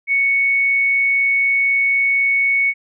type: tone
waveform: sine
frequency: 2219 Hz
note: C#7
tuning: 1 cent sharp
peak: -13 dBFS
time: 0.07-2.74 s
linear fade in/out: 50 ms
effects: none